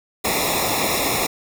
pink noise with comb filter, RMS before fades -21 dBFS, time 0.24-1.27 s, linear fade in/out 10 ms, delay 0.65 ms, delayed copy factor -0.95, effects none

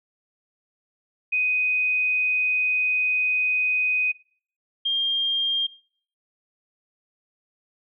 sine tone pair in turn, 2500 / 3207 Hz, D#7 / G7, +8 / +39 cents, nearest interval major third, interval 431 cents, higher second, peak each -20 dBFS, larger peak neither, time 1.32-4.12 / 4.85-5.67 s, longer first, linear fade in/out 10 ms, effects noise-tail reverb RT60 0.5 s tail -20 dB re dry

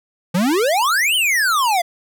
square exponential two-way sweep, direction up then down, 164.81 to 3136 to 669 Hz, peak -15 dBFS, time 0.34-1.82 s, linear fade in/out 10 ms, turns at 1.15 s, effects none

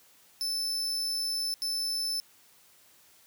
40% pulse tone bursts at uneven times, 5274 Hz, E8, in tune, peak -28 dBFS, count 2, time 0.41-1.54 / 1.62-2.2 s, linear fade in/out 0 ms, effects white hiss -60 dBFS RMS until 3.26 s + high-pass 60 Hz 12 dB/octave

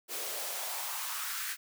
white noise with high-pass filter sweep, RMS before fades -37 dBFS, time 0.08-1.57 s, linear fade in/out 50 ms, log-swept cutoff 390 to 1700 Hz, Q 2.5, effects none

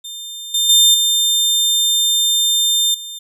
sawtooth tone with level steps, 3600 Hz, A7, 39 cents sharp, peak -25 / -11 / -5 / -10 / -25 dBFS, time 0.04-3.19 s, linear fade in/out 10 ms, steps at 0.54 / 0.69 / 0.94 / 2.94 s, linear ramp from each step 5 ms, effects none

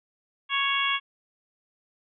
harmonic tone, 554.4 Hz, C#5, in tune, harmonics 2 / 3 / 4 / 5 / 6, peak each -28 / -32 / -29 / -29 / -29 dBFS, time 0.49-1 s, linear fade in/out 50 ms, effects none

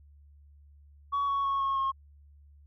sine tone with pitch steps, 1125 / 1113.4 / 1101.8 / 1090.5 / 1079.2 Hz, C#6 / C#6 / C#6 / C#6 / C#6, +25 / +7 / -11 / -29 / -47 cents, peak -24 dBFS, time 1.12-1.92 s, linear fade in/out 20 ms, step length 160 ms, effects tanh soft clip ceiling -24 dBFS + added 72 Hz sine -53 dBFS peak until 2.66 s

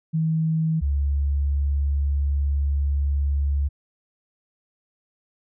sine tone pair in turn, 160 / 70.68 Hz, D#3 / C#2, +49 / +34 cents, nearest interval octave + major second, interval 1415 cents, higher first, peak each -19 dBFS, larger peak neither, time 0.13-0.81 / 0.81-3.69 s, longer second, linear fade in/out 20 ms, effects none

